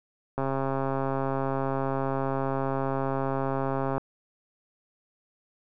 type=click train; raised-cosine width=1 ms; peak=-15 dBFS; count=487; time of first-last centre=0.38-3.98 s; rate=135 Hz; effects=none